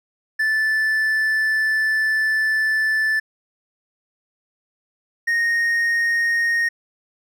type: tone pair in turn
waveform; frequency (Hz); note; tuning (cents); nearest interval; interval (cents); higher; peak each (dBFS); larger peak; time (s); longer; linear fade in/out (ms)
triangle; 1754 / 1858.3; A6 / A#6; -6 / -6; minor second; 100; second; -15; neither; 0.39-3.2 / 5.27-6.69; first; 10
effects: none